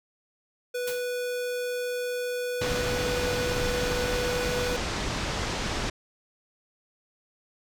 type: tone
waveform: square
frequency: 492.5 Hz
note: B4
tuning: 5 cents flat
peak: -29 dBFS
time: 0.74-4.77 s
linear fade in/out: 10 ms
type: noise with exponential decay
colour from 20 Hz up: white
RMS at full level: -33 dBFS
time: 0.87-1.13 s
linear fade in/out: 5 ms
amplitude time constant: 56 ms
type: low-pass noise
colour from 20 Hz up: pink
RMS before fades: -30 dBFS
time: 2.61-5.9 s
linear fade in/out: 5 ms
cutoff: 6700 Hz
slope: 24 dB/octave
effects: none